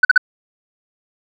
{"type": "tone bursts", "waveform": "sine", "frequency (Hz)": 1500, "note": "F#6", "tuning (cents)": 23, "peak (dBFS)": -3, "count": 3, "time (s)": [0.03, 0.178], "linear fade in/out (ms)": 5, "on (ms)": 20, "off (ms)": 44, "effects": ["tanh soft clip ceiling -4 dBFS"]}